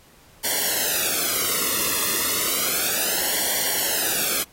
white noise with flanger, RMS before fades -23 dBFS, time 0.43-4.44 s, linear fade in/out 20 ms, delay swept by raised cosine 0.78 to 1.31 ms, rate 0.32 Hz, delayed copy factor -0.9, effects pink hiss -53 dBFS RMS until 4.52 s + AAC 48 kbps

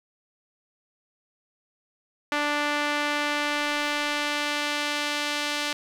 sawtooth tone with band-pass filter sweep, 293.7 Hz, D4, in tune, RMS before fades -27 dBFS, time 2.32-5.73 s, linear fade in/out 2 ms, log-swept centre 1800 to 3500 Hz, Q 0.85, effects 9-bit

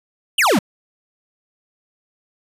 square exponential sweep, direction down, 3286 to 167.7 Hz, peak -13 dBFS, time 0.38-0.59 s, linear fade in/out 5 ms, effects resampled to 32000 Hz

